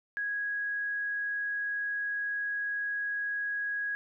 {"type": "tone", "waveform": "sine", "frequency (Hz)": 1657, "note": "G#6", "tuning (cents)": -4, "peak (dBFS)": -30, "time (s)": [0.17, 3.95], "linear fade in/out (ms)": 0, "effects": []}